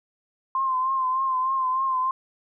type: tone with vibrato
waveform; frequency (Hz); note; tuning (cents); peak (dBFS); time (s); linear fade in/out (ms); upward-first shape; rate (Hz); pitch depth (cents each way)
sine; 1046.5; C6; 0; -21; 0.55-2.11; 2; triangle; 3.3; 52
effects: none